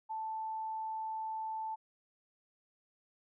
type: tone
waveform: sine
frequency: 880 Hz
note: A5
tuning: in tune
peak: -36 dBFS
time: 0.09-1.76 s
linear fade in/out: 20 ms
effects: none